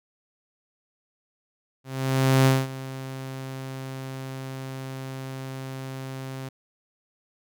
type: tone with ADSR envelope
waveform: sawtooth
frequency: 132.7 Hz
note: C3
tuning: 25 cents sharp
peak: -11 dBFS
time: 1.84-6.49 s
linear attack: 620 ms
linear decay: 210 ms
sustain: -18 dB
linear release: 7 ms
effects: none